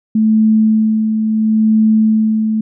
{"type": "tone with tremolo", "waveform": "sine", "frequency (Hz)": 218.3, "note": "A3", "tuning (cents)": -13, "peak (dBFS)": -7, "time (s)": [0.15, 2.61], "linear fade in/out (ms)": 5, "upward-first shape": "sine", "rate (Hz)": 0.73, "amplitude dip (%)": 45, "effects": []}